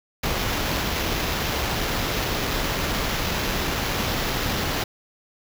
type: noise with sample-and-hold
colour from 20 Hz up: pink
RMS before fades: -25 dBFS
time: 0.23-4.84 s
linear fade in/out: 5 ms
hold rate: 8820 Hz
effects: none